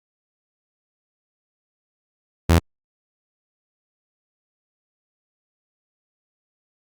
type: tone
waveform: sawtooth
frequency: 83.6 Hz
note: E2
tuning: 25 cents sharp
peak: -8 dBFS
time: 2.49-2.59 s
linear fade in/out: 10 ms
effects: Opus 48 kbps